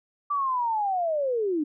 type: linear sweep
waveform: sine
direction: down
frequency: 1174.7 to 284.9 Hz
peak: -23 dBFS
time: 0.3-1.64 s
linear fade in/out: 10 ms
effects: none